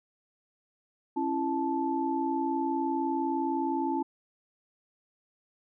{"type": "tone cluster", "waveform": "sine", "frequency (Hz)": [274.2, 334, 874], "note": ["C#4", "E4", "A5"], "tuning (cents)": [-19, 23, -12], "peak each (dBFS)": -31, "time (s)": [1.16, 4.03], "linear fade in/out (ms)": 10, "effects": []}